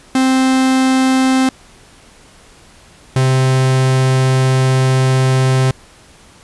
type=tone pair in turn; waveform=45% pulse; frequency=261.6 / 130.8 Hz; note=C4 / C3; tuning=0 / 0 cents; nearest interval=octave; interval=1200 cents; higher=first; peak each=-10 dBFS; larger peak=neither; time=0.15-1.49 / 3.16-5.71 s; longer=second; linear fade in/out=2 ms; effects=pink hiss -44 dBFS RMS until 6.43 s + resampled to 24000 Hz